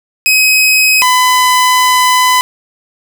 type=tone pair in turn; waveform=sawtooth; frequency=2535 / 1006 Hz; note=D#7 / B5; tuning=+32 / +32 cents; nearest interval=octave + major third; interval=1600 cents; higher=first; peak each=-3 dBFS; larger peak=neither; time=0.26-1.02 / 1.02-2.41 s; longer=second; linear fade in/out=0 ms; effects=none